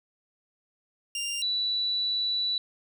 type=tone pair in turn; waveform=20% pulse / sine; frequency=2794 / 3951 Hz; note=F7 / B7; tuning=0 / 0 cents; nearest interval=tritone; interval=600 cents; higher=second; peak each=-25 dBFS; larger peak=neither; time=1.15-1.42 / 1.42-2.58 s; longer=second; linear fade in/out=2 ms; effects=none